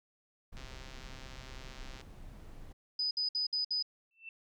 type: noise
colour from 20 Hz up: brown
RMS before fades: -48 dBFS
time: 0.52-2.73 s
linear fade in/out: 10 ms
type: click train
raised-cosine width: 0.2 ms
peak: -33 dBFS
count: 190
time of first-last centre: 0.57-2.013 s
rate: 131 Hz
type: tone bursts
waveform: sine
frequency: 4986 Hz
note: D#8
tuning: 3 cents sharp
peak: -30 dBFS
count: 5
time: 2.99-3.826 s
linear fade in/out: 5 ms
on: 120 ms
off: 59 ms
type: tone with exponential growth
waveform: sine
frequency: 2672 Hz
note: E7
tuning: 23 cents sharp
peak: -40 dBFS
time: 4.11-4.29 s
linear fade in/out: 2 ms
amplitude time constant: 38 ms
effects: none